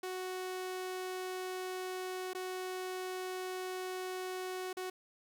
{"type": "tone with dropouts", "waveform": "sawtooth", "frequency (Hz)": 370, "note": "F#4", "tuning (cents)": 0, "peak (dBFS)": -34, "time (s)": [0.03, 4.9], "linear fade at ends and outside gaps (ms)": 5, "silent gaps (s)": [[2.334, 2.348], [4.73, 4.769]], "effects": []}